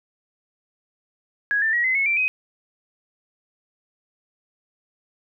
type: tone with pitch steps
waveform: sine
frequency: 1661.2 / 1780.4 / 1908.2 / 2045 / 2192 / 2349 / 2518 Hz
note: G#6 / A6 / A#6 / C7 / C#7 / D7 / D#7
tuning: 0 / +20 / +40 / -40 / -20 / 0 / +20 cents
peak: -18 dBFS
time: 1.51-2.28 s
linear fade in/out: 0 ms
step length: 110 ms
effects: none

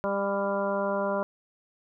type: harmonic tone with a mistuned harmonic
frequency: 199 Hz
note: G3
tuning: 26 cents sharp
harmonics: 1 / 2 / 3 / 4 / 5 / 6 / 7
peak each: -33 / -34 / -28 / -39 / -33 / -39 / -37 dBFS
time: 0.04-1.23 s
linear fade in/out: 0 ms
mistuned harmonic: 6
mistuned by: -26 cents
effects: none

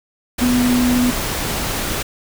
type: tone in noise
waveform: sine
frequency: 246.9 Hz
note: B3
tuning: in tune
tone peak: -13 dBFS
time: 0.41-1.11 s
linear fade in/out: 10 ms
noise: pink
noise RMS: -22 dBFS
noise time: 0.38-2.03 s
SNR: +6 dB
effects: none

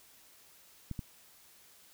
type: clicks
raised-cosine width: 5 ms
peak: -25 dBFS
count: 2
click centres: 0.913 / 0.992 s
effects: white hiss -60 dBFS RMS until 1.93 s

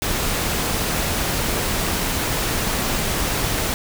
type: noise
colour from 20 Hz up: pink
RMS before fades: -22 dBFS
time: 0.02-3.74 s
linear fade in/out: 0 ms
effects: none

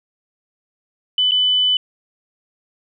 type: tone with dropouts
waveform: sine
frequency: 3000 Hz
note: F#7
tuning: 23 cents sharp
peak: -13 dBFS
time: 1.18-1.77 s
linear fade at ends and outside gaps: 2 ms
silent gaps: 1.311-1.318 s
effects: none

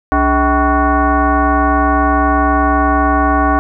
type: tone with frequency modulation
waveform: sine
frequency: 415.9 Hz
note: G#4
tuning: 2 cents sharp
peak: -9 dBFS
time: 0.12-3.59 s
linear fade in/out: 0 ms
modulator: 352 Hz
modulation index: 2.7
effects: none

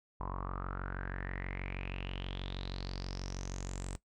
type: tone with low-pass filter sweep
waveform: sawtooth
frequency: 46.25 Hz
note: F#1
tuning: in tune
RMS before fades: -40 dBFS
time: 0.2-3.96 s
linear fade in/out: 0 ms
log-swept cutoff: 1000 to 8200 Hz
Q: 8
effects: noise-tail reverb RT60 0.1 s tail -17 dB re dry

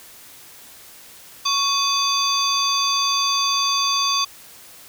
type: tone cluster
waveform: sine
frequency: 1111 / 2525 / 3484 / 4678 / 6250 Hz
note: C#6 / D#7 / A7 / D8 / G8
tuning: +4 / +25 / -18 / -8 / -6 cents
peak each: -22 / -29 / -24 / -22 / -27 dBFS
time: 1.45-4.25 s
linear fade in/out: 10 ms
effects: white hiss -44 dBFS RMS until 4.88 s

